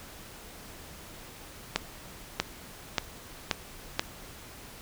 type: accelerating click train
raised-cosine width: 0.2 ms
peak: -7 dBFS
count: 5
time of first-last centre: 1.76-3.995 s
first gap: 640 ms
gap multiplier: 0.91
effects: pink hiss -47 dBFS RMS until 4.81 s